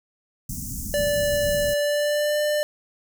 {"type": "band-stop noise", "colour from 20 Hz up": "pink", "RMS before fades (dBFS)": -31, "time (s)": [0.49, 1.74], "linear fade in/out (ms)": 5, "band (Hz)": [260, 5900], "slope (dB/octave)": 48}
{"type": "tone with pitch glide", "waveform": "square", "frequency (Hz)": [583, 596.6], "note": ["D5", "D5"], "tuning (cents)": [-13, 27], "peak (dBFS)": -21, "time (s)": [0.94, 2.63], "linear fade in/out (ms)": 0, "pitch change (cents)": 40, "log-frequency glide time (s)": [1.76, 2.4]}
{"effects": []}